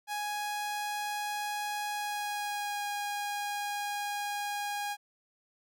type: tone with pitch glide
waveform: sawtooth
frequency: 831 to 819.6 Hz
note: G#5 to G#5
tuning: +1 to -23 cents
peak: -29 dBFS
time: 0.07-4.97 s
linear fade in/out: 50 ms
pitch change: -24 cents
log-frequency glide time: 1.92-2.86 s
effects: none